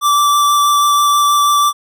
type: tone with vibrato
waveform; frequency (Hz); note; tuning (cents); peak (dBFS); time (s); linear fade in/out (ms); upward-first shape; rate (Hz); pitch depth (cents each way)
square; 1166; D6; -13; -10; 0.01-1.73; 50; sine; 6.2; 10
effects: none

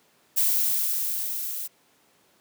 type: noise with level ramp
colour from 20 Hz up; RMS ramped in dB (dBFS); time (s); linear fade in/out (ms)
violet; -21 to -33; 0.36-1.68; 20
effects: pink hiss -62 dBFS RMS until 2.4 s + high-pass 200 Hz 12 dB/octave

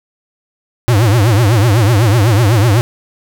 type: tone with vibrato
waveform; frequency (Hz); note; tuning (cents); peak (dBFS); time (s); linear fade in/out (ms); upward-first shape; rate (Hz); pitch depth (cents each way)
square; 110; A2; 0; -8; 0.88-2.81; 0; triangle; 8; 260
effects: none

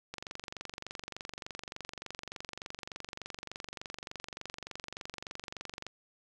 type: click train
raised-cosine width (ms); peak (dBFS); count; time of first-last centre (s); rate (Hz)
0.2; -23; 135; 0.14-5.866; 23.4
effects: none

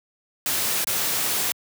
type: noise with dropouts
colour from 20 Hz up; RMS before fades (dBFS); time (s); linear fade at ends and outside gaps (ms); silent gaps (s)
white; -24; 0.46-1.52; 1; 0.844-0.871
effects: high-pass 100 Hz 12 dB/octave

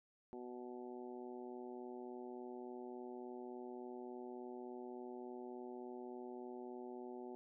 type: harmonic tone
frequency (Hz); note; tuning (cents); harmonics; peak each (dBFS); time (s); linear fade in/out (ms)
123.47; B2; 0; 2 / 3 / 4 / 5 / 6 / 7; -52 / -49 / -59 / -60 / -58 / -59; 0.33-7.35; 0
effects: none

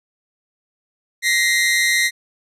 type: tone pair together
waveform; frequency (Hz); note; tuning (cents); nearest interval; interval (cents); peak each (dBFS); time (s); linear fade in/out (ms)
sawtooth; 1893 / 2073; A#6 / C7; +26 / -17; major second; 157; -14; 1.22-2.11; 50
effects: low-pass 11000 Hz 12 dB/octave

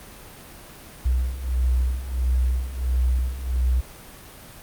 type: beating tone pair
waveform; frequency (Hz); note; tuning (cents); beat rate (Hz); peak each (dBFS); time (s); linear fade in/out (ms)
sine; 61.74 / 63.24; B1 / B1; 0 / +42; 1.5; -25 / -21; 1.05-3.81; 10
effects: pink hiss -43 dBFS RMS until 4.62 s + Opus 32 kbps

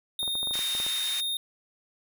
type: tone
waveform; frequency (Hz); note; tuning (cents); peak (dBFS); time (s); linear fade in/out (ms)
square; 3684; A#7; -21; -28; 0.19-1.37; 2
type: clicks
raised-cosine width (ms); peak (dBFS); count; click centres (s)
1; -27; 11; 0.23 / 0.278 / 0.354 / 0.43 / 0.473 / 0.51 / 0.555 / 0.591 / 0.751 / 0.801 / 0.865
type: band-pass noise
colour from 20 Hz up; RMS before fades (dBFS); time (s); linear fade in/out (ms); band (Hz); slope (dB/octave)
pink; -37; 0.53-1.21; 10; 2000 to 13000; 12
effects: none

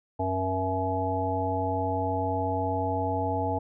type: harmonic tone with a mistuned harmonic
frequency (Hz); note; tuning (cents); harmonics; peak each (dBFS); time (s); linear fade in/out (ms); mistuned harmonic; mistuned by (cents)
94.2; F#2; +32; 1 / 3 / 5 / 7 / 9; -31 / -33 / -33 / -32 / -30; 0.19-3.59; 10; 3; -50
effects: none

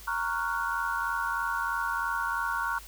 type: chord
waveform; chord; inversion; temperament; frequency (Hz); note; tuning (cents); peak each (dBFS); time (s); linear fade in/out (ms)
sine; Gb major seventh; first; equal; 932.3 / 1108.7 / 1396.9 / 1480; Bb5 / Db6 / F6 / Gb6; 0 / 0 / 0 / 0; -33; 0.07-2.79; 10
effects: added 50 Hz sine -48 dBFS peak until 2.87 s + white hiss -49 dBFS RMS until 2.87 s

